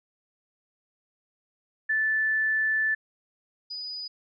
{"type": "tone pair in turn", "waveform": "sine", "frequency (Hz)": [1753, 4958], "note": ["A6", "D#8"], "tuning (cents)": [-7, -7], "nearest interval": "octave + tritone", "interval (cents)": 1800, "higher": "second", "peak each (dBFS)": [-22, -33], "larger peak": "first", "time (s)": [[1.89, 2.95], [3.7, 4.08]], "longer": "first", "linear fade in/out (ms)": 10, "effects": []}